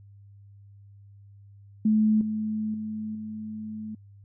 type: tone with level steps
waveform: sine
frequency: 215.8 Hz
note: A3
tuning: 33 cents flat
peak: -18 / -26 / -30 / -33 dBFS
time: 1.85-3.95 s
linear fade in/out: 5 ms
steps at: 2.21 / 2.74 / 3.15 s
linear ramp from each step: 2 ms
effects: added 100 Hz sine -48 dBFS peak until 4.24 s